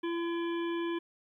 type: harmonic tone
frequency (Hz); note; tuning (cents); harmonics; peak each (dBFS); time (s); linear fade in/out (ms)
338.9; E4; +48; 1 / 3 / 5 / 7 / 9 / 10; -31 / -41 / -45 / -48 / -50 / -51; 0.03-0.99; 10
effects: 12-bit